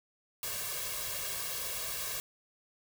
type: noise with comb filter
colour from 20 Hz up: white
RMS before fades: -37 dBFS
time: 0.43-2.2 s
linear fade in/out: 0 ms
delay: 1.8 ms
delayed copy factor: +0.95
effects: none

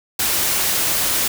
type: noise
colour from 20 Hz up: white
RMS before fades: -19 dBFS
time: 0.19-1.28 s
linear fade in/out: 5 ms
effects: none

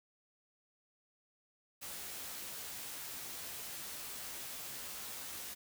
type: noise with comb filter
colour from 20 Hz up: white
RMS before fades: -45 dBFS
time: 1.81-5.55 s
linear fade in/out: 20 ms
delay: 15 ms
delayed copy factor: +0.5
effects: none

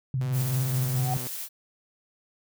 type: tone with vibrato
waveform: sine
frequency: 130.81 Hz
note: C3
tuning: in tune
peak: -24 dBFS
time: 0.14-1.17 s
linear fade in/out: 2 ms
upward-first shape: sine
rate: 19 Hz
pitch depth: 89 cents each way
type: tone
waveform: sawtooth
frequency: 126.1 Hz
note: B2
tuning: 36 cents sharp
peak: -31 dBFS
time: 0.21-1.27 s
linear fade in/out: 0 ms
type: noise with tremolo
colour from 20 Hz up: blue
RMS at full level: -34 dBFS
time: 0.32-1.49 s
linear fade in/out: 50 ms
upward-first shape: triangle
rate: 14 Hz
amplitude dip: 25%
type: tone with exponential growth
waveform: sine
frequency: 747 Hz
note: F#5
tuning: 16 cents sharp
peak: -25 dBFS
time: 0.87-1.14 s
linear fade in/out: 2 ms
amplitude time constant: 57 ms
effects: none

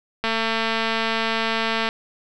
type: click train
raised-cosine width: 0.3 ms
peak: -7 dBFS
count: 372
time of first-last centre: 0.24-1.889 s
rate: 225 Hz
effects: none

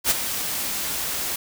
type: noise with ADSR envelope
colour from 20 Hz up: white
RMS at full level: -17 dBFS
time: 0.04-1.36 s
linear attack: 64 ms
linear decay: 24 ms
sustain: -10 dB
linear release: 4 ms
effects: none

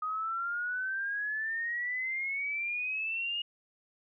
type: exponential sweep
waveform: sine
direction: up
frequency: 1244.5 to 2872 Hz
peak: -31 dBFS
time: 0.02-3.42 s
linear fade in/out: 5 ms
effects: none

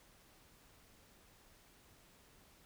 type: silence
effects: pink hiss -65 dBFS RMS until 2.65 s

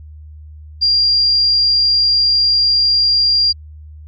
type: tone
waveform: sine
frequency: 4778 Hz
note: D8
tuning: 29 cents sharp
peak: -10 dBFS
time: 0.81-3.53 s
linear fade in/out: 20 ms
effects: added 76 Hz sine -33 dBFS peak until 4.07 s

